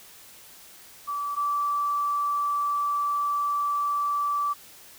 sine tone pair in turn, 1155 / 1159.9 Hz, D6 / D6, -29 / -22 cents, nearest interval unison, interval 7 cents, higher second, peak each -27 / -23 dBFS, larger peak second, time 1.07-1.36 / 1.36-4.54 s, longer second, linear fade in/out 20 ms, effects white hiss -49 dBFS RMS until 4.98 s

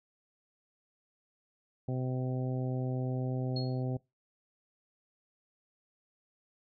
harmonic tone, 128.4 Hz, C3, 32 cents flat, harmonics 1 / 2 / 3 / 4 / 5 / 6, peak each -32 / -38 / -42 / -44 / -46 / -48 dBFS, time 1.88-3.97 s, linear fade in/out 5 ms
sine tone with exponential decay, 4300 Hz, C8, 47 cents sharp, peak -35 dBFS, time 3.56-3.83 s, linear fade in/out 5 ms, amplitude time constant 58 ms
effects noise-tail reverb RT60 0.2 s tail -21 dB re dry

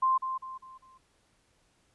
sine tone with echo, 1046.5 Hz, C6, in tune, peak -22 dBFS, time 0.02-0.18 s, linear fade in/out 10 ms, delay 200 ms, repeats 4, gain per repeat -8 dB, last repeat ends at 0.98 s, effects pink hiss -69 dBFS RMS until 1.94 s + resampled to 24000 Hz

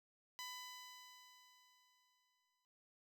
10% pulse tone with exponential decay, 1000 Hz, B5, 21 cents sharp, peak -37 dBFS, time 0.39-2.65 s, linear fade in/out 0 ms, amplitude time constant 490 ms, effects noise-tail reverb RT60 0.5 s tail -26 dB re dry

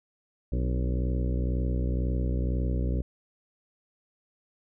harmonic tone with a mistuned harmonic, 62 Hz, B1, 7 cents sharp, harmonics 1 / 2 / 3 / 4 / 5 / 6 / 7 / 8 / 9, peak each -26 / -32 / -36 / -38 / -40 / -42 / -43 / -44 / -45 dBFS, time 0.52-3.02 s, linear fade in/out 5 ms, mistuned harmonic 4, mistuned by +66 cents, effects none

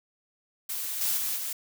blue noise with level steps, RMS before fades -33 / -27 / -30 / -33 dBFS, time 0.69-1.53 s, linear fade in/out 5 ms, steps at 1.01 / 1.17 / 1.36 s, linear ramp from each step 2 ms, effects none

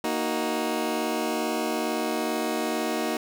20% pulse chord, D# minor, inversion second, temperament just, 233.3 / 311.1 / 373.4 Hz, A#3 / D#4 / F#4, +2 / 0 / +16 cents, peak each -25 / -24 / -26 dBFS, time 0.04-3.17 s, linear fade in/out 2 ms, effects none

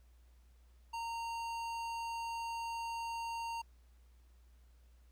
sine tone with tanh clipping, 923 Hz, A#5, 17 cents flat, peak -40 dBFS, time 0.93-3.62 s, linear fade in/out 10 ms, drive 17 dB, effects added 60 Hz sine -60 dBFS peak until 5.11 s + pink hiss -75 dBFS RMS until 5.11 s

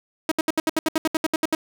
sawtooth tone bursts, 317.7 Hz, D#4, 36 cents sharp, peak -14 dBFS, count 14, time 0.29-1.55 s, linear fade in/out 2 ms, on 25 ms, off 70 ms, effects none

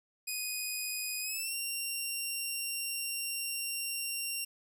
10% pulse tone with pitch glide, 2489 to 2762 Hz, D#7 to F7, 0 to -20 cents, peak -26 dBFS, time 0.27-4.45 s, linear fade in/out 10 ms, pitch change +180 cents, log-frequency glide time 1.21-1.55 s, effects none

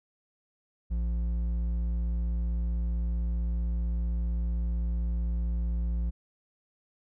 sine tone with hard clipping, 57.8 Hz, A#1, 14 cents flat, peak -28 dBFS, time 0.9-6.11 s, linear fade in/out 20 ms, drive 6 dB, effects none

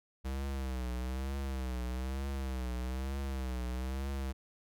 square tone with vibrato, 65 Hz, C2, 11 cents flat, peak -35 dBFS, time 0.24-4.33 s, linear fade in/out 20 ms, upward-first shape triangle, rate 1.1 Hz, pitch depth 110 cents each way, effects none

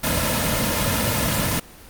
pink noise with comb filter, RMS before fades -21 dBFS, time 0.03-1.6 s, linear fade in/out 10 ms, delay 2.6 ms, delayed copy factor -0.75, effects pink hiss -44 dBFS RMS until 1.89 s + Opus 24 kbps

